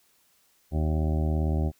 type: harmonic tone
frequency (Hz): 77.78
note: D#2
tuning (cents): 0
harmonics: 1 / 2 / 3 / 4 / 5 / 7 / 8 / 9 / 10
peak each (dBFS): -24 / -30 / -34 / -36 / -38 / -41 / -42 / -43 / -44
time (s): 0.71-1.72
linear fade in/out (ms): 50
effects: white hiss -65 dBFS RMS until 1.79 s